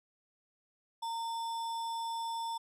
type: tone with sample-and-hold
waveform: sine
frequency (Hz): 917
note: A#5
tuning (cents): -29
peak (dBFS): -34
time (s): 1.02-2.58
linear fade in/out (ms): 10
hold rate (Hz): 4410
effects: low-pass 9000 Hz 12 dB/octave